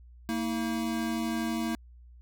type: tone pair together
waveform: square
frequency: 228.9 / 321 Hz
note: A#3 / E4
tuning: -31 / -46 cents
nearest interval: tritone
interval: 585 cents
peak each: -31 / -34 dBFS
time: 0.29-1.75 s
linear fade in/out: 0 ms
effects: added 60 Hz sine -49 dBFS peak until 2.21 s